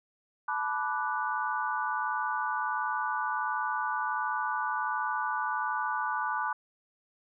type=chord; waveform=sine; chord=B minor seventh; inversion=third; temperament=equal with one note detuned; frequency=866.4 / 987.8 / 1174.7 / 1480 Hz; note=A5 / B5 / D6 / F#6; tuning=-27 / 0 / 0 / 0 cents; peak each=-34 dBFS; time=0.48-6.53 s; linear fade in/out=5 ms; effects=none